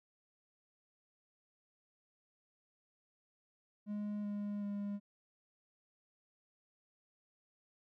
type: tone with pitch steps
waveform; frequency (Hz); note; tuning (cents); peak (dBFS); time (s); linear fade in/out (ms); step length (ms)
triangle; 207.7 / 205.3 / 203; G#3 / G#3 / G#3; 0 / -20 / -39; -35; 3.86-5; 50; 380
effects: none